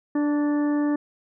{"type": "harmonic tone with a mistuned harmonic", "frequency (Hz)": 293.7, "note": "D4", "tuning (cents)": 0, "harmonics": [1, 2, 3, 4, 5, 6], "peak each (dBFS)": [-20, -33, -37, -39, -46, -40], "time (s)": [0.15, 0.96], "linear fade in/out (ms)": 5, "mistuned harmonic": 4, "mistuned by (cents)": -23, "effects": []}